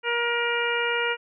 harmonic tone, 473.5 Hz, A#4, 27 cents sharp, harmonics 1 / 2 / 3 / 4 / 5 / 6, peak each -28 / -31 / -28 / -31 / -30 / -31 dBFS, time 0.03-1.17 s, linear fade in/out 50 ms, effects none

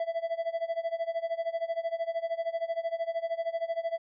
triangle tone with tremolo, 665 Hz, E5, 15 cents sharp, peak -24 dBFS, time 0-3.98 s, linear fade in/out 2 ms, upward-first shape sine, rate 13 Hz, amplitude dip 90%, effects resampled to 11025 Hz

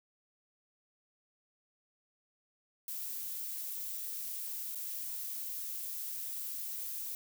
violet noise with dropouts, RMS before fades -40 dBFS, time 2.88-7.15 s, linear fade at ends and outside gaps 1 ms, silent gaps 4.748-4.756 s, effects none

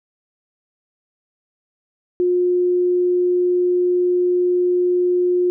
sine tone, 357.8 Hz, F4, 42 cents sharp, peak -14 dBFS, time 2.2-5.5 s, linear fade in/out 0 ms, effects none

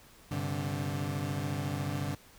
30% pulse chord, G suspended fourth, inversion none, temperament equal with one note detuned, 98 / 130.81 / 144.81 Hz, G2 / C3 / D3, 0 / 0 / -24 cents, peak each -34 / -36 / -32 dBFS, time 0.31-2.15 s, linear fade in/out 5 ms, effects pink hiss -57 dBFS RMS until 2.38 s

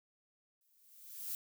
violet noise with exponential growth, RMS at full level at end -38 dBFS, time 0.61-1.35 s, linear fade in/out 1 ms, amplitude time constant 160 ms, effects none

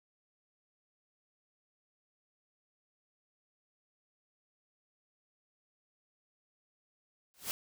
white noise with exponential growth, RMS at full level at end -32 dBFS, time 7.34-7.51 s, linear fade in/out 0 ms, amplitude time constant 36 ms, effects none

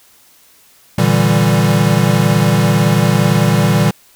square chord, E half-diminished seventh, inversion second, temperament equal, 116.54 / 146.83 / 164.81 / 196 Hz, Bb2 / D3 / E3 / G3, 0 / 0 / 0 / 0 cents, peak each -16 dBFS, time 0.98-3.91 s, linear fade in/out 5 ms, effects white hiss -48 dBFS RMS until 4.15 s

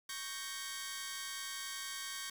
10% pulse chord, G diminished, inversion second, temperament equal, 1108.7 / 1568 / 1864.7 Hz, Db6 / G6 / Bb6, 0 / 0 / 0 cents, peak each -37 / -36 / -36 dBFS, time 0.09-2.3 s, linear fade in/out 5 ms, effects 9-bit

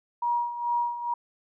sine tone with tremolo, 954 Hz, A#5, 40 cents sharp, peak -22 dBFS, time 0.22-1.14 s, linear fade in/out 5 ms, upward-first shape sine, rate 2.3 Hz, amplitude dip 70%, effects none

